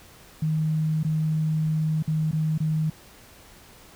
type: tone with dropouts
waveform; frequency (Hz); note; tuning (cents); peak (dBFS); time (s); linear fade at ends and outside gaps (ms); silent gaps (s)
sine; 156.4; D#3; +9; -21; 0.42-2.9; 5; 1.032-1.047 / 2.026-2.076 / 2.313-2.329 / 2.579-2.602
effects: pink hiss -50 dBFS RMS until 3.95 s